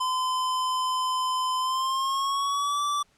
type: tone with pitch glide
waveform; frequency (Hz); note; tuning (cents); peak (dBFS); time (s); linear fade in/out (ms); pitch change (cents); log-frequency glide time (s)
square; 1023 to 1161.6; C6 to D6; -39 to -19; -25; 0-3.03; 10; +220; 1.59-2.82
effects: pink hiss -64 dBFS RMS until 3.17 s + low-pass 9000 Hz 12 dB/octave